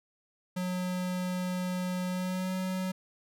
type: tone with pitch glide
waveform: square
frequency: 182 to 186.04 Hz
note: F#3 to F#3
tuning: -28 to +10 cents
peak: -31 dBFS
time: 0.56-2.92 s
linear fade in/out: 10 ms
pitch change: +38 cents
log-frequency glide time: 2.07-2.53 s
effects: none